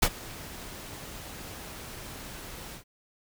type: noise with ADSR envelope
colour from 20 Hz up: pink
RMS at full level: -20 dBFS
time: 0.02-2.84 s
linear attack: 10 ms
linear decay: 56 ms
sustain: -22 dB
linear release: 99 ms
effects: none